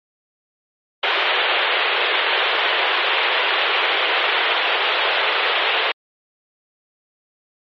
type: band-pass noise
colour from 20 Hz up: white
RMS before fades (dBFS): -19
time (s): 1.03-5.92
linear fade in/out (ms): 5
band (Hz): 380 to 3500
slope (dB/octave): 48
effects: MP3 32 kbps